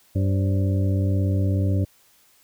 harmonic tone with a mistuned harmonic, 96.5 Hz, G2, 27 cents flat, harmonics 1 / 2 / 3 / 4 / 5 / 6, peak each -19 / -29 / -29 / -37 / -37 / -36 dBFS, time 0.15-1.85 s, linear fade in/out 10 ms, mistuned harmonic 5, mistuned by +120 cents, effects white hiss -58 dBFS RMS until 2.43 s

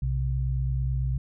sine tone pair together, 61.47 / 130.5 Hz, B1 / C3, -7 / -4 cents, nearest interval octave + minor second, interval 1303 cents, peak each -26 / -27 dBFS, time 0.02-1.18 s, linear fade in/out 5 ms, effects none

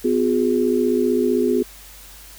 sine tone cluster, 252.1 / 359.7 / 415.3 Hz, B3 / F#4 / G#4, +36 / -49 / 0 cents, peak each -20 dBFS, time 0.04-1.63 s, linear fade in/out 10 ms, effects added 49 Hz sine -45 dBFS peak until 2.38 s + white hiss -43 dBFS RMS until 2.38 s

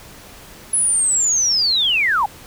sine linear sweep, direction down, 10380 to 768 Hz, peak -14 dBFS, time 0.73-2.26 s, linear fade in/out 5 ms, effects pink hiss -41 dBFS RMS until 2.46 s

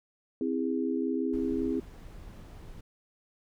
sine chord, C augmented, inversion none, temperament just, 261.6 / 327 / 408.8 Hz, C4 / E4 / G#4, 0 / -14 / -27 cents, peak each -30 / -32 / -33 dBFS, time 0.41-1.8 s, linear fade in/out 2 ms
brown noise, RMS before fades -45 dBFS, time 1.33-2.81 s, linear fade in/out 5 ms
effects none

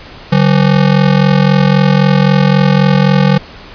square ring-modulated tone, 167.6 Hz, E3, 29 cents sharp, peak -4 dBFS, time 0.32-3.38 s, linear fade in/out 2 ms, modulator 21.9 Hz, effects pink hiss -33 dBFS RMS until 3.74 s + resampled to 11025 Hz

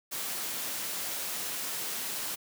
white noise, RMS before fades -35 dBFS, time 0.11-2.36 s, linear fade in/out 20 ms, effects high-pass 150 Hz 12 dB/octave

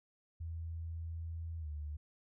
sine tone with pitch glide, 82.41 to 74.7 Hz, E2 to D2, 0 to +30 cents, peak -39 dBFS, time 0.4-1.97 s, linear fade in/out 10 ms, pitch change -170 cents, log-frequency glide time 1.59-1.68 s, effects none

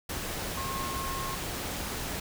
sine tone in noise, 1077 Hz, C6, 50 cents sharp, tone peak -35 dBFS, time 0.57-1.35 s, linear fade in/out 5 ms, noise pink, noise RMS -35 dBFS, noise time 0.09-2.2 s, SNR -3 dB, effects none

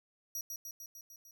sawtooth tone with echo, 5760 Hz, F#8, 47 cents flat, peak -34 dBFS, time 0.35-0.41 s, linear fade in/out 2 ms, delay 150 ms, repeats 6, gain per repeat -3 dB, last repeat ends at 1.31 s, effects none

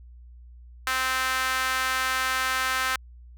sawtooth tone with high-pass filter, 260 Hz, C4, 11 cents flat, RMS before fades -26 dBFS, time 0.87-2.96 s, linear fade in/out 2 ms, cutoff 1400 Hz, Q 2.1, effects added 60 Hz sine -44 dBFS peak until 3.37 s

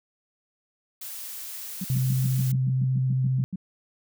blue noise, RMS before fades -37 dBFS, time 1.01-2.52 s, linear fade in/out 5 ms
sine tone bursts, 185 Hz, F#3, in tune, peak -27 dBFS, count 13, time 1.81-3.559 s, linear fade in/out 5 ms, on 33 ms, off 110 ms
sine tone with vibrato, 130.1 Hz, C3, 9 cents flat, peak -21 dBFS, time 1.9-3.44 s, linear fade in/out 0 ms, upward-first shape square, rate 15 Hz, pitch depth 11 cents each way
effects none

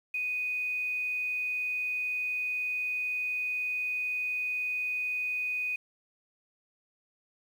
sine tone with quantisation, 2489 Hz, D#7, in tune, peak -29 dBFS, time 0.14-5.76 s, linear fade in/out 5 ms, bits 9, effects none

